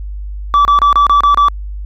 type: tone bursts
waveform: sine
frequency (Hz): 1155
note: D6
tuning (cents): -29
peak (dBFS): -3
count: 7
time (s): 0.54-1.484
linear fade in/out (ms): 0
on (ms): 110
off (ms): 29
effects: tanh soft clip ceiling -5 dBFS + added 50 Hz sine -21 dBFS peak until 1.85 s